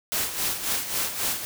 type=noise with tremolo; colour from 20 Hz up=white; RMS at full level=-25 dBFS; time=0.12-1.45 s; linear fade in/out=0 ms; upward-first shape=sine; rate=3.7 Hz; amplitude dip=65%; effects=none